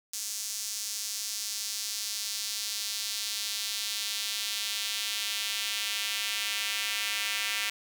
square tone with high-pass filter sweep, 105.4 Hz, G#2, 26 cents sharp, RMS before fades -33 dBFS, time 0.13-7.7 s, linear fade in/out 5 ms, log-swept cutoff 6100 to 2400 Hz, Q 1.6, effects none

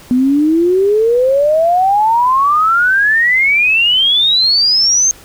sine exponential sweep, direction up, 244.7 to 6430 Hz, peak -8 dBFS, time 0.11-5.11 s, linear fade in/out 0 ms, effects pink hiss -39 dBFS RMS until 5.24 s

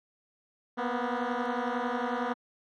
10% pulse beating tone pair, 238.7 / 249.7 Hz, A#3 / B3, +41 / +19 cents, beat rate 11 Hz, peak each -23 dBFS, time 0.77-2.34 s, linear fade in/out 20 ms, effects low-pass 2000 Hz 12 dB/octave + AAC 64 kbps

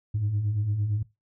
sine beating tone pair, 97.1 / 105.9 Hz, G2 / G#2, -16 / +34 cents, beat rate 8.8 Hz, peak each -32 / -23 dBFS, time 0.14-1.03 s, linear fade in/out 10 ms, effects noise-tail reverb RT60 0.2 s tail -18 dB re dry + tanh soft clip ceiling -20 dBFS

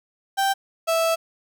35% pulse tone pair in turn, 783 / 657.3 Hz, G5 / E5, -2 / -5 cents, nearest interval minor third, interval 303 cents, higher first, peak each -17 / -17 dBFS, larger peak neither, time 0.37-0.54 / 0.87-1.16 s, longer second, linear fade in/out 20 ms, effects none

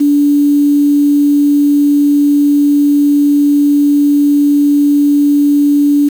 sine tone with quantisation, 288.8 Hz, D4, 29 cents flat, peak -6 dBFS, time 0-6.09 s, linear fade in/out 10 ms, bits 5, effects none

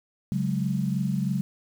sine chord, C# suspended fourth, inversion none, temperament just, 138.59 / 184.79 / 207.9 Hz, C#3 / F#3 / G#3, 0 / -2 / +2 cents, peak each -28 / -27 / -29 dBFS, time 0.32-1.41 s, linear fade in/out 0 ms, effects 8-bit

